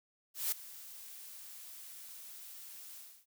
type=noise with ADSR envelope; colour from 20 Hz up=blue; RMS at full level=-32 dBFS; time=0.34-3.26 s; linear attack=180 ms; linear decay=5 ms; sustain=-18 dB; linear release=290 ms; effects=none